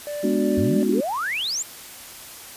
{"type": "tone with tremolo", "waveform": "triangle", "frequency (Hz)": 587.3, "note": "D5", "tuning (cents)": 0, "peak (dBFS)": -25, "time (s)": [0.07, 0.83], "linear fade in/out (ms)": 0, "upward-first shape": "sine", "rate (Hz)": 2.7, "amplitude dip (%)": 30}
{"type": "chord", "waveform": "sine", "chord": "G# half-diminished seventh", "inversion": "none", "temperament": "equal", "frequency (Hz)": [207.7, 246.9, 293.7, 370], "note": ["G#3", "B3", "D4", "F#4"], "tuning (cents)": [0, 0, 0, 0], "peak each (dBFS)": -24, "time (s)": [0.23, 1.01], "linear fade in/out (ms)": 10}
{"type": "exponential sweep", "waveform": "sine", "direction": "up", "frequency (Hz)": [82.41, 7750], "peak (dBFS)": -23, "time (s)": [0.57, 1.63], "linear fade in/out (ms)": 10}
{"effects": ["white hiss -40 dBFS RMS until 2.56 s", "resampled to 32000 Hz"]}